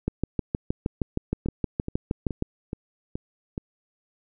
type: two click trains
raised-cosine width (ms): 3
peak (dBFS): -11 / -17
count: 16 / 6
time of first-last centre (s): 0.08-2.424 / 1.46-3.579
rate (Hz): 6.4 / 2.36
effects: none